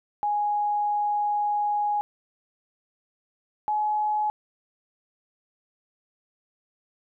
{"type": "tone pair in turn", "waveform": "sine", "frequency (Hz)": [830, 846], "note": ["G#5", "G#5"], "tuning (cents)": [-1, 32], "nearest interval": "unison", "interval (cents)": 33, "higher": "second", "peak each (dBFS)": -22, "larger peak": "neither", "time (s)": [[0.23, 2.01], [3.68, 4.3]], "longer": "first", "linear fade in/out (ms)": 0, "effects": []}